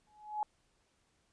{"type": "tone with exponential growth", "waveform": "sine", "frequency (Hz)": 846, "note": "G#5", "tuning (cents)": 32, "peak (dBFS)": -29, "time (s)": [0.07, 0.43], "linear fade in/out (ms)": 1, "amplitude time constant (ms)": 77, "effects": ["pink hiss -74 dBFS RMS until 1.32 s", "resampled to 22050 Hz"]}